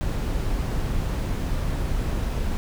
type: noise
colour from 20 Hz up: brown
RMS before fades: -25 dBFS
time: 0.01-2.57 s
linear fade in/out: 0 ms
effects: none